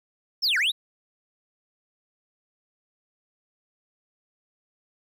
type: linear two-way sweep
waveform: triangle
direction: down then up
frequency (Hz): 5600 to 1402 to 4008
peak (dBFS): -19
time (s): 0.42-0.72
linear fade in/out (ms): 20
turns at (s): 0.58
effects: none